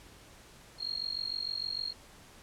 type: tone with amplitude modulation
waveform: sine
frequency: 4253 Hz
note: C8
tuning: 27 cents sharp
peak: -29 dBFS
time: 0.78-1.94 s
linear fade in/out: 50 ms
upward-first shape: sine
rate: 46.6 Hz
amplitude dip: 95%
effects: pink hiss -55 dBFS RMS until 2.42 s + low-pass 11000 Hz 12 dB/octave